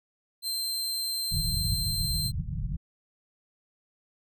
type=tone; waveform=sawtooth; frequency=4130 Hz; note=C8; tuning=23 cents flat; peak=-26 dBFS; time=0.42-2.32 s; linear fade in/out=50 ms
type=low-pass noise; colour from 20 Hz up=white; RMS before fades=-31 dBFS; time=1.31-2.77 s; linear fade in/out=10 ms; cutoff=160 Hz; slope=48 dB/octave
effects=none